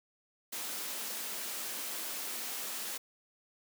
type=high-pass noise; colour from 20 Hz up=white; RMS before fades=-39 dBFS; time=0.52-2.98 s; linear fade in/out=10 ms; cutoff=190 Hz; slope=48 dB/octave; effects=none